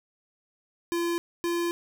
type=tone pair in turn; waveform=square; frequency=341.9 / 343.2 Hz; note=F4 / F4; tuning=-37 / -30 cents; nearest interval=unison; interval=7 cents; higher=second; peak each=-26 dBFS; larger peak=neither; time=0.92-1.18 / 1.44-1.71 s; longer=second; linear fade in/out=0 ms; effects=none